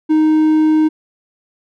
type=tone; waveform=triangle; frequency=311.1 Hz; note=D#4; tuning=in tune; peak=-7 dBFS; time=0.09-0.89 s; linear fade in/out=20 ms; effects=none